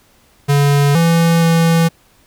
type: tone with pitch steps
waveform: square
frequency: 142.6 / 167 / 165.8 Hz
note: C#3 / E3 / E3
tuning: +49 / +23 / +10 cents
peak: -10 dBFS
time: 0.48-1.89 s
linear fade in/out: 20 ms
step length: 470 ms
effects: pink hiss -52 dBFS RMS until 2.26 s